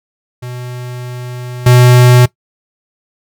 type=tone with level steps; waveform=square; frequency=123.9 Hz; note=B2; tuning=6 cents sharp; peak=-23 / -4 dBFS; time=0.42-2.26 s; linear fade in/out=10 ms; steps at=1.66 s; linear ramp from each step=5 ms; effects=noise-tail reverb RT60 0.1 s tail -19 dB re dry